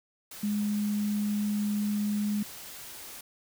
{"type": "tone in noise", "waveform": "sine", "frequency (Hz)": 207.7, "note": "G#3", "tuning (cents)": 0, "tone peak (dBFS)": -26, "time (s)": [0.43, 2.43], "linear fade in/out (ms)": 5, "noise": "white", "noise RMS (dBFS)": -44, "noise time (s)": [0.31, 3.21], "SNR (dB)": 15, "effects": []}